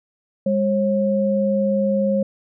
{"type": "tone pair together", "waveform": "sine", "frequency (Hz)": [202.9, 541.7], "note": ["G#3", "C#5"], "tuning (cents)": [-40, -40], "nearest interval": "octave + perfect fourth", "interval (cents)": 1700, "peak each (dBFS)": -19, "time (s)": [0.46, 2.23], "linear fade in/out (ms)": 5, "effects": []}